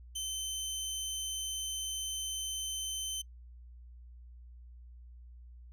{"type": "tone", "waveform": "20% pulse", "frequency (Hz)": 3079, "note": "G7", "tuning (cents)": -32, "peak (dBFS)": -30, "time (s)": [0.15, 3.22], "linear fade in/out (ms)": 10, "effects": ["noise-tail reverb RT60 0.1 s tail -26 dB re dry", "added 60 Hz sine -49 dBFS peak until 5.72 s"]}